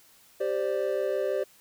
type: chord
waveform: triangle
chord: G suspended fourth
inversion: none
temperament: equal with one note detuned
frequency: 392 / 523.3 / 589.7 Hz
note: G4 / C5 / D5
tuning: 0 / 0 / +7 cents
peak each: -28 dBFS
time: 0.4-1.44 s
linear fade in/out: 10 ms
effects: white hiss -58 dBFS RMS until 1.6 s